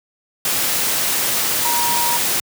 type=tone in noise; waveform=sine; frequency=950 Hz; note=A#5; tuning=33 cents sharp; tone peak=-20 dBFS; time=1.65-2.17 s; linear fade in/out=2 ms; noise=white; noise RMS=-19 dBFS; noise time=0.45-2.4 s; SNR=-4 dB; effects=high-pass 100 Hz 12 dB/octave